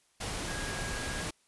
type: tone in noise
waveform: sine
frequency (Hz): 1640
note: G#6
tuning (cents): -22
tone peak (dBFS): -41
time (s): 0.47-1.24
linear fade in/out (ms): 10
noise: pink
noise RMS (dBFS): -36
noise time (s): 0.2-1.31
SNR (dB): -8
effects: white hiss -69 dBFS RMS until 1.47 s + resampled to 24000 Hz